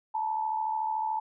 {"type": "tone pair together", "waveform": "sine", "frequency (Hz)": [875, 948.7], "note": ["A5", "A#5"], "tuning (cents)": [-10, 30], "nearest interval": "minor second", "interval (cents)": 140, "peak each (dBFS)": [-28, -35], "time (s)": [0.14, 1.2], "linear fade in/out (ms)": 10, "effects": []}